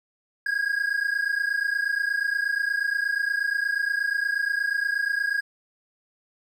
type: tone pair together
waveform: triangle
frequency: 1623 / 1651.4 Hz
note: G#6 / G#6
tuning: -40 / -10 cents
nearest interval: unison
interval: 30 cents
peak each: -24 dBFS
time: 0.46-5.41 s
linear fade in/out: 5 ms
effects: none